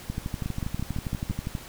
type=two click trains; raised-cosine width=5 ms; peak=-17 / -17 dBFS; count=6 / 19; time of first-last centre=0.46-1.299 / 0.1-1.552 s; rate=5.96 / 12.4 Hz; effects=pink hiss -44 dBFS RMS until 1.68 s